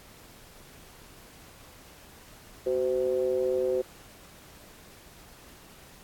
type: ring-modulated tone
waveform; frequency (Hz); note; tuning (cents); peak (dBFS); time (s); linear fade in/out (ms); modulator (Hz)
triangle; 69; C#2; -7; -19; 2.66-3.82; 10; 445
effects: pink hiss -52 dBFS RMS until 6.03 s + AAC 64 kbps